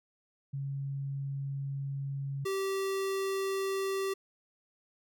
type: tone pair in turn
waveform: sine / square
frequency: 138.3 / 388 Hz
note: C#3 / G4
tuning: -4 / -18 cents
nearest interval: octave + tritone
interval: 1786 cents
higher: second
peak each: -33 / -31 dBFS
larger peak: second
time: 0.53-2.45 / 2.45-4.14 s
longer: first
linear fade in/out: 10 ms
effects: none